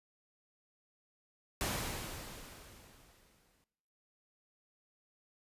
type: noise with exponential decay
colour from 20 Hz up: pink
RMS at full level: -34 dBFS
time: 1.61-3.64 s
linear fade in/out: 0 ms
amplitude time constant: 440 ms
effects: noise-tail reverb RT60 1.0 s tail -19 dB re dry + resampled to 32000 Hz